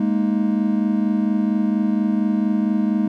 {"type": "chord", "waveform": "triangle", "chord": "Ab suspended second", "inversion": "none", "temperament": "equal with one note detuned", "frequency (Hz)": [207.7, 232, 311.1], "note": ["Ab3", "Bb3", "Eb4"], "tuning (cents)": [0, -8, 0], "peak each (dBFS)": [-17, -20, -22], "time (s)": [0, 3.08], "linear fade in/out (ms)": 5, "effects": []}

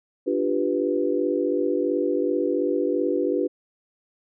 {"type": "chord", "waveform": "sine", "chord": "G dominant seventh", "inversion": "second", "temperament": "equal", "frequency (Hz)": [293.7, 349.2, 392, 493.9], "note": ["D4", "F4", "G4", "B4"], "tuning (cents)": [0, 0, 0, 0], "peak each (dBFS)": -26, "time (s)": [0.26, 3.48], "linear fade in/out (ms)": 20, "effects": []}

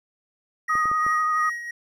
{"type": "tone with tremolo", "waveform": "triangle", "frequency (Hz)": 1893, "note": "A#6", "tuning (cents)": 26, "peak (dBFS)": -23, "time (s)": [0.68, 1.71], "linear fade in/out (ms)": 5, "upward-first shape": "sine", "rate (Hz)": 2.9, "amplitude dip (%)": 60}
{"type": "tone with vibrato", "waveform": "sine", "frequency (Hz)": 1244.5, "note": "D#6", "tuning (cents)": 0, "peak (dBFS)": -20, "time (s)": [0.69, 1.5], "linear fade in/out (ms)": 10, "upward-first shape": "sine", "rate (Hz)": 12, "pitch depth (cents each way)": 20}
{"type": "clicks", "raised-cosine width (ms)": 2, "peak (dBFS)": -24, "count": 4, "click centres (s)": [0.754, 0.856, 0.915, 1.065]}
{"effects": []}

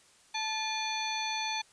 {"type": "harmonic tone with a mistuned harmonic", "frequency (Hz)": 873, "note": "A5", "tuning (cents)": -14, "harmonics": [1, 2, 3, 4, 5, 7], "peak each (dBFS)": [-35, -43, -37, -38, -39, -43], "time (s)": [0.34, 1.62], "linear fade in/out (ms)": 10, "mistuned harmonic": 3, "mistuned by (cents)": -140, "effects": ["white hiss -61 dBFS RMS until 1.72 s", "resampled to 22050 Hz"]}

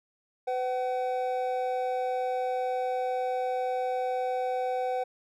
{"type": "tone pair together", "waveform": "triangle", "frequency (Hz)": [505.2, 757], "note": ["B4", "F#5"], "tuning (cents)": [39, 39], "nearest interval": "perfect fifth", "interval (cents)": 700, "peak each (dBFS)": -28, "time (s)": [0.47, 5.04], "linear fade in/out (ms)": 10, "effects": []}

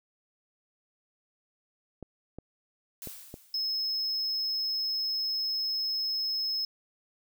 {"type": "clicks", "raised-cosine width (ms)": 2, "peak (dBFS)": -27, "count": 4, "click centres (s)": [2.027, 2.386, 3.073, 3.341]}
{"type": "noise with exponential decay", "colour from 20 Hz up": "blue", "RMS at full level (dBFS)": -40, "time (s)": [3.02, 3.94], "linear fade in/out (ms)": 0, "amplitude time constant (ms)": 200}
{"type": "tone", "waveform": "triangle", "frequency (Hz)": 5180, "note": "E8", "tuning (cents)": -31, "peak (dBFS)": -27, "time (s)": [3.54, 6.65], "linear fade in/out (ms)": 2}
{"effects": []}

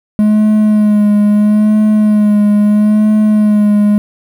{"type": "tone with vibrato", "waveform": "triangle", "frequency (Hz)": 210.5, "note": "G#3", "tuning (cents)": 24, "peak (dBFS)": -4, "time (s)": [0.19, 3.98], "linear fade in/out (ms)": 0, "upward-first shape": "sine", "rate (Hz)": 0.76, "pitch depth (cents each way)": 27, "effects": ["7-bit"]}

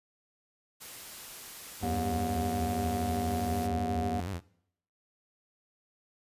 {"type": "noise", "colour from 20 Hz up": "white", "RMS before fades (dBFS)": -45, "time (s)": [0.8, 3.68], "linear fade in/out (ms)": 20}
{"type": "tone with vibrato", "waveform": "sawtooth", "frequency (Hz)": 92.2, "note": "F#2", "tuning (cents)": -6, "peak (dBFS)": -30, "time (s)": [1.8, 4.41], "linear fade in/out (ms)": 50, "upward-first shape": "square", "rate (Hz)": 8.1, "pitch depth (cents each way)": 120}
{"type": "harmonic tone", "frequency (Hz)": 79.9, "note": "D#2", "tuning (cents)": 47, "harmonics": [1, 3, 5, 7, 9], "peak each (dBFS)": [-38, -34, -39, -46, -34], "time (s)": [1.83, 4.2], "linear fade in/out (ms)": 0}
{"effects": ["noise-tail reverb RT60 0.7 s tail -21 dB re dry", "resampled to 32000 Hz"]}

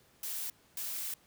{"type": "noise bursts at uneven times", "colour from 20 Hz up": "blue", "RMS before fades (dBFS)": -38, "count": 2, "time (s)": [[0.23, 0.5], [0.77, 1.14]], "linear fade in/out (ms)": 2, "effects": ["pink hiss -65 dBFS RMS until 1.26 s", "high-pass 60 Hz 12 dB/octave"]}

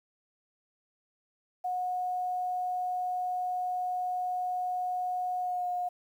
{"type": "tone with pitch glide", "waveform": "sine", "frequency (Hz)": [728, 717.6], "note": ["F#5", "F5"], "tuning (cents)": [-28, 47], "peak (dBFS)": -29, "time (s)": [1.64, 5.89], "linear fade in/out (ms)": 10, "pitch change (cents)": -25, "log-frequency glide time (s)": [5.39, 5.67], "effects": ["10-bit"]}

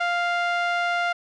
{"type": "tone with low-pass filter", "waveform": "5% pulse", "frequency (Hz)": 698.5, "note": "F5", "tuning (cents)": 0, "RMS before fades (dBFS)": -24, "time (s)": [0, 1.13], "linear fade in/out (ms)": 10, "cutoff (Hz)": 1500, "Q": 0.96, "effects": []}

